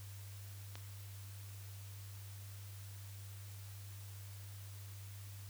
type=click; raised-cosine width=0.2 ms; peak=-30 dBFS; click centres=0.755 s; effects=added 99 Hz sine -48 dBFS peak until 5.49 s + white hiss -58 dBFS RMS until 5.49 s